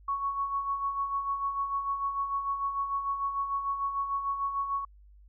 sine tone with tremolo, 1111 Hz, C#6, 4 cents sharp, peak -26 dBFS, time 0.08-4.85 s, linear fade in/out 5 ms, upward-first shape sine, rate 6.7 Hz, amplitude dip 55%, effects added 50 Hz sine -52 dBFS peak until 5.28 s

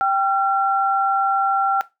sine tone pair together, 784 / 1363.5 Hz, G5 / F6, 0 / -42 cents, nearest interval minor seventh, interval 958 cents, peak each -18 dBFS, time 0.01-1.81 s, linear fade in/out 0 ms, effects noise-tail reverb RT60 0.2 s tail -17 dB re dry

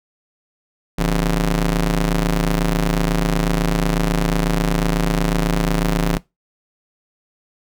sawtooth ring-modulated tone, 105.9 Hz, G#2, 34 cents sharp, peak -9 dBFS, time 0.98-6.18 s, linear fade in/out 10 ms, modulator 67 Hz, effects noise-tail reverb RT60 0.2 s tail -20 dB re dry

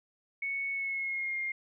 sine tone with pitch glide, 2214 to 2123 Hz, C#7 to C7, -3 to +25 cents, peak -31 dBFS, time 0.42-1.52 s, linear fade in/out 5 ms, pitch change -72 cents, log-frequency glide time 0.71-1.38 s, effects none

